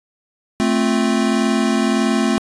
square chord, F major, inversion first, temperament equal, 220 / 261.6 / 349.2 Hz, A3 / C4 / F4, 0 / 0 / 0 cents, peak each -18 / -20 / -23 dBFS, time 0.6-2.38 s, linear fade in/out 0 ms, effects resampled to 22050 Hz

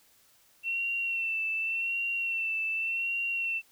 sine tone with vibrato, 2700 Hz, E7, 41 cents sharp, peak -28 dBFS, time 0.63-3.62 s, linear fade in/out 50 ms, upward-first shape sine, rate 0.87 Hz, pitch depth 37 cents each way, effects white hiss -63 dBFS RMS until 3.71 s

